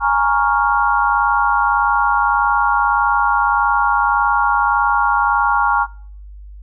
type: chord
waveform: sine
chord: Bb minor seventh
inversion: third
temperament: equal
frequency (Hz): 830.6 / 932.3 / 1108.7 / 1396.9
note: Ab5 / Bb5 / Db6 / F6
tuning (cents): 0 / 0 / 0 / 0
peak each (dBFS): -18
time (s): 0-5.87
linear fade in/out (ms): 50
effects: noise-tail reverb RT60 0.6 s tail -25 dB re dry + added 50 Hz sine -33 dBFS peak until 6.62 s